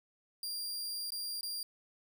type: tone with dropouts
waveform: sawtooth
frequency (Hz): 4774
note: D8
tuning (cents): +28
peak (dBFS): -34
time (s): 0.43-1.63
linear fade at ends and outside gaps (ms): 2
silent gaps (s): 1.105-1.12 / 1.41-1.43
effects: 12-bit